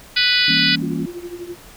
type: harmonic tone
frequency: 493.9 Hz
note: B4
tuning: in tune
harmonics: 3 / 4 / 5 / 6 / 7 / 8 / 9 / 10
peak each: -22 / -22 / -22 / -22 / -22 / -22 / -22 / -22 dBFS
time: 0.16-0.76 s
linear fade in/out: 10 ms
type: chord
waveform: sine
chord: E diminished seventh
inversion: none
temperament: equal with one note detuned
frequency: 164.81 / 200.2 / 233.1 / 277.2 Hz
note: E3 / G3 / Bb3 / Db4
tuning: 0 / +37 / 0 / 0 cents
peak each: -25 / -28 / -26 / -25 dBFS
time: 0.48-1.06 s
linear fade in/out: 5 ms
type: tone with tremolo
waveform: sine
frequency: 349.2 Hz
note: F4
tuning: in tune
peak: -25 dBFS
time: 0.82-1.56 s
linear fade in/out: 10 ms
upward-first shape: triangle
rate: 12 Hz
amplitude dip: 85%
effects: pink hiss -43 dBFS RMS until 1.76 s